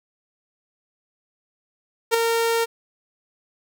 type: tone with ADSR envelope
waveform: sawtooth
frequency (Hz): 460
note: A#4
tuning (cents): -23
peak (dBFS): -9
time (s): 2.11-2.66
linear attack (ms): 32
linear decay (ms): 6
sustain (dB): -6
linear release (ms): 27
effects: none